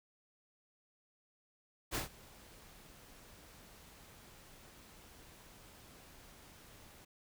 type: noise with ADSR envelope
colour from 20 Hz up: pink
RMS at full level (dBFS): -35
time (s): 1.91-7.05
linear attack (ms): 42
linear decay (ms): 130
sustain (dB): -23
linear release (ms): 8
effects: none